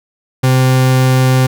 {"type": "tone", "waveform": "40% pulse", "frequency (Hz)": 129.5, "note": "C3", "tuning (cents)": -17, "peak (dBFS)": -7, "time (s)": [0.43, 1.47], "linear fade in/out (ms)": 10, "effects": []}